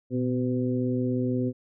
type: harmonic tone with a mistuned harmonic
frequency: 126.2 Hz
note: B2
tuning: 38 cents sharp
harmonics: 1 / 2 / 3 / 4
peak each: -29 / -26 / -32 / -34 dBFS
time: 0.1-1.53 s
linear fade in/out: 50 ms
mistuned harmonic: 1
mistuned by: -78 cents
effects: none